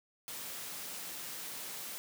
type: high-pass noise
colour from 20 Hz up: white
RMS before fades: -43 dBFS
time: 0.28-1.98 s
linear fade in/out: 0 ms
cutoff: 120 Hz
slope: 24 dB/octave
effects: none